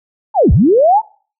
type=linear two-way sweep; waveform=sine; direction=down then up; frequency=922 to 51.91 to 922 Hz; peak=-6 dBFS; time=0.34-1.02 s; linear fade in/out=50 ms; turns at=0.52 s; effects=noise-tail reverb RT60 0.4 s tail -22 dB re dry